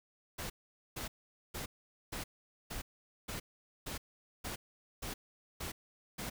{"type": "noise bursts", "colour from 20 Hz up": "pink", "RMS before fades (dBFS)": -41, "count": 11, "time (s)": [0.38, 6.3], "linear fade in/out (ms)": 10, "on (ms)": 120, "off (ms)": 460, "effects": []}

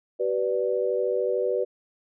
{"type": "chord", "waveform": "sine", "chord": "G major", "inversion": "none", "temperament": "equal with one note detuned", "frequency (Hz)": [383, 493.9, 587.3], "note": ["G4", "B4", "D5"], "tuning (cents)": [-40, 0, 0], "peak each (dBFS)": [-27, -25, -29], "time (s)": [0.19, 1.65], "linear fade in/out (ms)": 20, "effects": []}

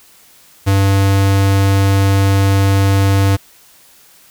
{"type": "tone", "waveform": "square", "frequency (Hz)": 98, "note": "G2", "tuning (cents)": 0, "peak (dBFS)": -10, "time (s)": [0.66, 3.37], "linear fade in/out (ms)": 20, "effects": ["white hiss -46 dBFS RMS until 4.3 s"]}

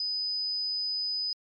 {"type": "tone", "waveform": "sine", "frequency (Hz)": 4998, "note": "D#8", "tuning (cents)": 7, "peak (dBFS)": -28, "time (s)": [0, 1.33], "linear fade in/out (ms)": 2, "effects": ["MP3 48 kbps"]}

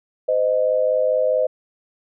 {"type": "tone pair together", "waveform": "sine", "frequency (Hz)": [514, 618.7], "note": ["C5", "D#5"], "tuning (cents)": [-31, -10], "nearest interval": "minor third", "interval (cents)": 321, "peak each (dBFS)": [-18, -19], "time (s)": [0.28, 1.47], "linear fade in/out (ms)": 10, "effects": []}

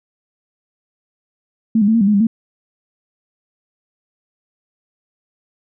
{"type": "tone with pitch steps", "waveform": "sine", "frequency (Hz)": [223.3, 202.3, 221.9, 230.7, 196.4, 210.3, 199.3, 225.7], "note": ["A3", "G#3", "A3", "A#3", "G3", "G#3", "G3", "A3"], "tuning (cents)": [26, -45, 15, -18, 4, 22, 29, 44], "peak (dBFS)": -10, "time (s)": [1.75, 2.27], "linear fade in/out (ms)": 5, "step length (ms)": 65, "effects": []}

